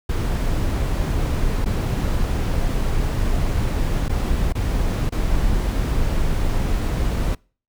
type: noise with dropouts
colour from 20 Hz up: brown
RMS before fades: -20 dBFS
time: 0.09-7.35 s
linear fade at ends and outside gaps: 5 ms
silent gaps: 1.647-1.658 / 4.084-4.093 / 4.525-4.551 / 5.094-5.121 s
effects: noise-tail reverb RT60 0.4 s tail -26 dB re dry